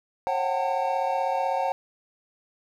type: tone cluster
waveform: triangle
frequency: 541 / 735 / 771 / 903 Hz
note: C#5 / F#5 / G5 / A5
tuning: -42 / -12 / -29 / +45 cents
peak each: -27 dBFS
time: 0.27-1.72 s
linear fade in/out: 0 ms
effects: none

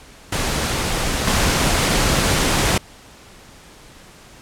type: noise with level steps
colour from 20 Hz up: pink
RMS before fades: -21 / -17 dBFS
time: 0.32-2.78 s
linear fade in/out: 5 ms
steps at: 1.27 s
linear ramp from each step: 5 ms
effects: pink hiss -44 dBFS RMS until 4.41 s + low-pass 10000 Hz 12 dB/octave

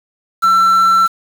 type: tone with quantisation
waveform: triangle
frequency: 1342 Hz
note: E6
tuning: 31 cents sharp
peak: -6 dBFS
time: 0.42-1.08 s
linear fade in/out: 20 ms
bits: 5
effects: none

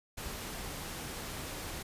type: noise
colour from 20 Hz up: pink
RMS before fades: -41 dBFS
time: 0.17-1.83 s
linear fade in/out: 10 ms
effects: resampled to 32000 Hz

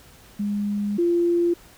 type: tone pair in turn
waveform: sine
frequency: 205 / 344.8 Hz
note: G#3 / F4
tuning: -22 / -22 cents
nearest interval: major sixth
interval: 900 cents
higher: second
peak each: -22 / -17 dBFS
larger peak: second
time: 0.39-0.98 / 0.98-1.54 s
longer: first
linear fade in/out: 10 ms
effects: pink hiss -50 dBFS RMS until 1.77 s

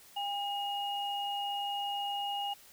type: tone pair together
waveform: sine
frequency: 805.9 / 2872 Hz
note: G5 / F7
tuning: +48 / +48 cents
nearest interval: octave + minor seventh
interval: 2200 cents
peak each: -34 / -37 dBFS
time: 0.16-2.54 s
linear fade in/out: 10 ms
effects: white hiss -57 dBFS RMS until 2.72 s

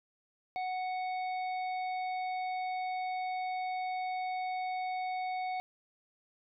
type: harmonic tone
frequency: 740 Hz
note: F#5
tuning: in tune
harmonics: 1 / 3 / 5 / 6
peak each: -33 / -43 / -55 / -56 dBFS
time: 0.56-5.6 s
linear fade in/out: 0 ms
effects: none

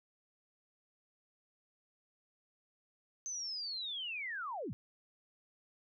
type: linear sweep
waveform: sine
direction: down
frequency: 6270 to 79.2 Hz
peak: -38 dBFS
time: 3.26-4.73 s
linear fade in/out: 0 ms
effects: none

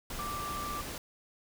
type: tone in noise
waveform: sine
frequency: 1174.7 Hz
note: D6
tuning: in tune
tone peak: -36 dBFS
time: 0.19-0.81 s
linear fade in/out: 2 ms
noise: pink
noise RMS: -40 dBFS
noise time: 0.1-0.98 s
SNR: +1 dB
effects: none

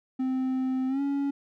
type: tone with pitch glide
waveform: triangle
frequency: 259.9 to 280.2 Hz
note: C4 to C#4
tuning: -11 to +19 cents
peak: -23 dBFS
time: 0.19-1.31 s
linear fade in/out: 10 ms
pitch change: +130 cents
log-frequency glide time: 0.88-1.01 s
effects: none

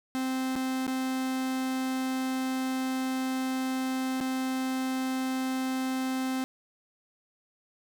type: tone with dropouts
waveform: 45% pulse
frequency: 260.6 Hz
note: C4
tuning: 7 cents flat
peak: -28 dBFS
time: 0.15-6.44 s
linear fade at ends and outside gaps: 0 ms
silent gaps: 0.555-0.562 / 0.867-0.878 / 4.203-4.21 s
effects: none

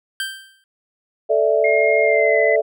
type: tone with exponential decay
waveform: 25% pulse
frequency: 1568 Hz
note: G6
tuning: in tune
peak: -16 dBFS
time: 0.2-0.64 s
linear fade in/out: 1 ms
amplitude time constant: 94 ms
type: chord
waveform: sine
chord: A suspended fourth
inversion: none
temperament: equal with one note detuned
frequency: 440 / 585.6 / 659.3 Hz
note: A4 / D5 / E5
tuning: 0 / -5 / 0 cents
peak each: -18 dBFS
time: 1.29-2.62 s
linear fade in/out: 20 ms
type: tone with pitch glide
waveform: sine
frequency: 2134 to 2019 Hz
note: C7 to B6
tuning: +34 to +38 cents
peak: -19 dBFS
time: 1.64-2.56 s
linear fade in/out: 5 ms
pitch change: -96 cents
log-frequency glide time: 2.02-2.39 s
effects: none

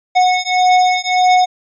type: beating tone pair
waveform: square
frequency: 732 / 733.7 Hz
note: F#5 / F#5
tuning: -19 / -15 cents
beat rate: 1.7 Hz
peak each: -14 dBFS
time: 0.15-1.46 s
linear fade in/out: 20 ms
effects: resampled to 16000 Hz

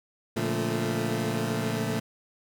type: chord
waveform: 20% pulse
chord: Bb major seventh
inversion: none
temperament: equal with one note detuned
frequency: 116.54 / 144.14 / 174.61 / 220 Hz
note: Bb2 / D3 / F3 / A3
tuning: 0 / -32 / 0 / 0 cents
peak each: -26 / -29 / -29 / -26 dBFS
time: 0.36-2 s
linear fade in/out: 10 ms
effects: none

